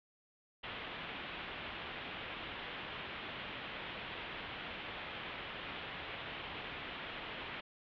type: low-pass noise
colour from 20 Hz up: white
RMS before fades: -45 dBFS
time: 0.63-7.61 s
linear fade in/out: 10 ms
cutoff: 3400 Hz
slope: 48 dB/octave
effects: none